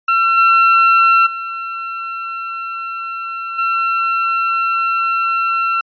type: tone with level steps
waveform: 35% pulse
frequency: 1352 Hz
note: E6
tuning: 43 cents sharp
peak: -9 / -6 / -20 / -12 dBFS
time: 0.08-5.81 s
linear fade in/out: 5 ms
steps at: 0.37 / 1.26 / 3.58 s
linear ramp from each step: 10 ms
effects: resampled to 11025 Hz